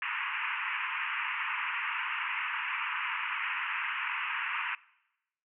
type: band-pass noise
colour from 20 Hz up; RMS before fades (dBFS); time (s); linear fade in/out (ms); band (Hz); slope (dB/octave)
white; -34; 0.02-4.75; 2; 910 to 2800; 96
effects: noise-tail reverb RT60 0.9 s tail -22 dB re dry